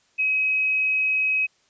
sine tone, 2543 Hz, D#7, 37 cents sharp, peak -19 dBFS, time 0.18-1.47 s, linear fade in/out 20 ms, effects white hiss -63 dBFS RMS until 1.69 s + resampled to 16000 Hz

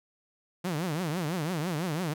sawtooth tone with vibrato, 166 Hz, E3, 12 cents sharp, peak -25 dBFS, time 0.64-2.14 s, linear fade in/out 10 ms, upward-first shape triangle, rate 6 Hz, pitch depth 270 cents each way, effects none

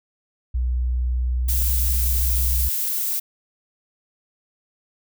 sine tone with pitch glide, 61.74 to 62.35 Hz, B1 to B1, 0 to +17 cents, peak -19 dBFS, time 0.54-2.69 s, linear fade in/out 10 ms, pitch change +17 cents, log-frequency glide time 0.97-2.4 s
violet noise, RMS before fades -24 dBFS, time 1.48-3.2 s, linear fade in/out 10 ms
effects none

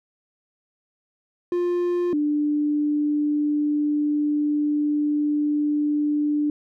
triangle / sine tone pair in turn, 352.1 / 296.2 Hz, F4 / D4, +14 / +15 cents, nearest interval minor third, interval 299 cents, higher first, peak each -18 / -19 dBFS, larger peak first, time 1.52-2.13 / 2.13-6.5 s, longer second, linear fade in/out 2 ms, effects none

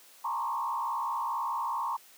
sine tone with frequency modulation, 1004 Hz, B5, 28 cents sharp, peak -29 dBFS, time 0.24-1.97 s, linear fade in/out 10 ms, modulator 62.4 Hz, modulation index 2, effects white hiss -56 dBFS RMS until 2.17 s + high-pass 300 Hz 12 dB/octave

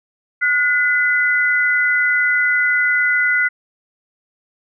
sine tone pair together, 1449.4 / 2018 Hz, F#6 / B6, -36 / +37 cents, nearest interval tritone, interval 573 cents, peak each -16 dBFS, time 0.41-3.49 s, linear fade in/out 20 ms, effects none

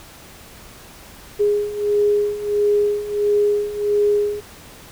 sine beating tone pair, 412.2 / 413.7 Hz, G#4 / G#4, -13 / -7 cents, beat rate 1.5 Hz, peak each -21 / -17 dBFS, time 1.39-4.41 s, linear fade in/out 20 ms, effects pink hiss -42 dBFS RMS until 4.91 s

